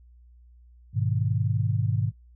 sine chord, G# minor, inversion none, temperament just, 103.83 / 124.59 / 155.74 Hz, G#2 / B2 / D#3, 0 / +16 / +2 cents, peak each -25 / -27 / -30 dBFS, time 0.93-2.12 s, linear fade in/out 50 ms, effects noise-tail reverb RT60 0.1 s tail -18 dB re dry + added 60 Hz sine -50 dBFS peak until 2.35 s

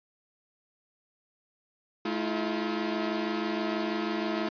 sawtooth tone cluster, 214.5 / 321 / 347.2 Hz, A3 / E4 / F4, -44 / -46 / -10 cents, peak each -29 dBFS, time 2.05-4.49 s, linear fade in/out 5 ms, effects resampled to 11025 Hz

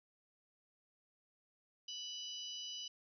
harmonic tone, 987.8 Hz, B5, in tune, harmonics 3 / 4 / 5 / 6, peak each -45 / -55 / -50 / -52 dBFS, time 1.88-2.88 s, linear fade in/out 5 ms, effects none

